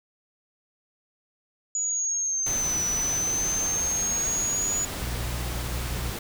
sine linear two-way sweep, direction down then up, 6880 to 5930 to 6880 Hz, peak -24 dBFS, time 1.75-4.85 s, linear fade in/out 2 ms, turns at 2.84 s
pink noise, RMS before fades -34 dBFS, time 2.46-6.19 s, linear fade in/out 5 ms
harmonic tone, 60 Hz, B1, 49 cents flat, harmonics 1 / 2 / 3, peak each -30 / -35 / -46 dBFS, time 5.01-6.1 s, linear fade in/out 0 ms
effects none

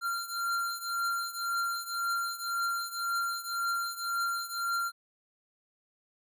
square beating tone pair, 1381 / 1382.9 Hz, F6 / F6, -20 / -17 cents, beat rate 1.9 Hz, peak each -33 / -36 dBFS, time 0.01-4.92 s, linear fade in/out 50 ms, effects none

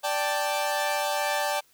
sawtooth chord, D suspended fourth, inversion none, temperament equal, 587.3 / 784 / 880 Hz, D5 / G5 / A5, 0 / 0 / 0 cents, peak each -25 / -26 / -26 dBFS, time 0.03-1.61 s, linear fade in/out 20 ms, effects white hiss -62 dBFS RMS until 1.73 s

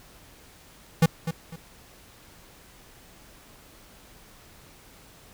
square tone with echo, 163.8 Hz, E3, 11 cents flat, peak -15 dBFS, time 1.02-1.06 s, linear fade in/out 5 ms, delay 250 ms, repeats 2, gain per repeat -11 dB, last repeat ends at 1.56 s, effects pink hiss -52 dBFS RMS until 5.33 s

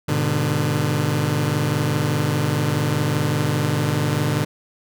sawtooth chord, G# diminished, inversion none, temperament just, 103.83 / 124.59 / 149.51 Hz, G#2 / B2 / D3, 0 / +16 / +31 cents, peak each -21 / -20 / -17 dBFS, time 0.08-4.45 s, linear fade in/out 10 ms, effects none

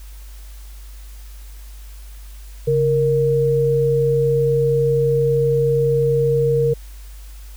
sine tone pair together, 138.6 / 466.2 Hz, C#3 / A#4, 0 / 0 cents, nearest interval octave + major sixth, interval 2100 cents, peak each -19 / -15 dBFS, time 2.67-6.74 s, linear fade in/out 10 ms, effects added 50 Hz sine -34 dBFS peak until 7.56 s + white hiss -48 dBFS RMS until 7.56 s

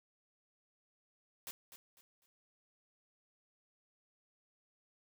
white noise with echo, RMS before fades -45 dBFS, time 1.47-1.51 s, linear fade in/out 0 ms, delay 250 ms, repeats 3, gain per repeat -10 dB, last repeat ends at 2.26 s, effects none

